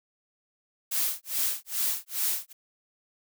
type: noise with tremolo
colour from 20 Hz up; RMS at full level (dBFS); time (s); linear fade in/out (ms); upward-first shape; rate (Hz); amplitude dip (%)
blue; -26; 0.91-2.53; 10; sine; 2.4; 100
effects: none